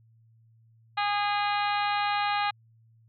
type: harmonic tone with a mistuned harmonic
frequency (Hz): 410.3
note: G#4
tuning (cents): -21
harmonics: 2 / 3 / 4 / 5 / 6 / 7 / 8 / 9 / 10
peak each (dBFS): -27 / -31 / -35 / -37 / -36 / -40 / -42 / -41 / -40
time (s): 0.97-2.51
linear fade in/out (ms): 10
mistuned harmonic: 9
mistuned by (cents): +34
effects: added 113 Hz sine -57 dBFS peak until 3.08 s